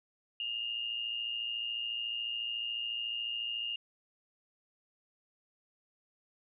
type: tone with amplitude modulation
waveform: sine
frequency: 2828 Hz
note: F7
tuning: 21 cents sharp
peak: -31 dBFS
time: 0.4-3.76 s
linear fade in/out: 2 ms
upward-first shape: sine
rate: 114 Hz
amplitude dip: 60%
effects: none